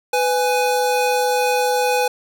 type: tone pair together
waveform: square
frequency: 498.8 / 830.6 Hz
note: B4 / G#5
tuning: +17 / 0 cents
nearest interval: major sixth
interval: 883 cents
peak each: -19 / -20 dBFS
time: 0.13-2.08 s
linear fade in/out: 5 ms
effects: none